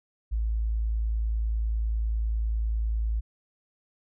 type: tone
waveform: sine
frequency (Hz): 55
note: A1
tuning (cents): 0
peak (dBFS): -24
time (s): 0.31-3.21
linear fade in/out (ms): 20
effects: none